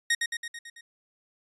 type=tone with echo; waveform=sawtooth; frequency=1868 Hz; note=A#6; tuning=3 cents sharp; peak=-18 dBFS; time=0.1-0.15 s; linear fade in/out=5 ms; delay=110 ms; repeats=6; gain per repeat=-4 dB; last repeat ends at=0.81 s; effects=resampled to 24000 Hz